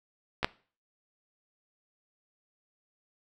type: clicks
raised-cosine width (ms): 0.3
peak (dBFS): -15 / -7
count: 2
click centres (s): 0.43 / 0.445
effects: noise-tail reverb RT60 0.4 s tail -21 dB re dry